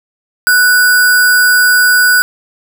sine tone with sample-and-hold, 1480 Hz, F#6, in tune, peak -5 dBFS, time 0.47-2.22 s, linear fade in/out 0 ms, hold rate 6300 Hz, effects none

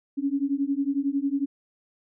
sine beating tone pair, 273.4 / 284.4 Hz, C#4 / C#4, -24 / +45 cents, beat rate 11 Hz, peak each -26 dBFS, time 0.17-1.46 s, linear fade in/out 20 ms, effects none

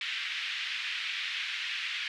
white band-pass noise, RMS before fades -35 dBFS, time 0.01-2.08 s, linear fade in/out 2 ms, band 1800 to 3300 Hz, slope 24 dB/octave, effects none

